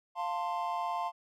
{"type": "chord", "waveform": "triangle", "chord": "F major", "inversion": "none", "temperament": "equal with one note detuned", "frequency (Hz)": [698.5, 890.7, 1046.5], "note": ["F5", "A5", "C6"], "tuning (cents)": [0, 21, 0], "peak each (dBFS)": -34, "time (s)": [0.15, 1.12], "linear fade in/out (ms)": 50, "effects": []}